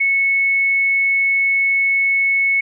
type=tone; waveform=sine; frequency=2203 Hz; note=C#7; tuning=11 cents flat; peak=-13 dBFS; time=0-2.61 s; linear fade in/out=10 ms; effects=none